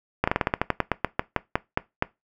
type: slowing click train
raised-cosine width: 0.5 ms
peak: -5 dBFS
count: 17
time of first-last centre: 0.24-2.024 s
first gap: 35 ms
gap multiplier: 1.14
effects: noise-tail reverb RT60 0.2 s tail -20 dB re dry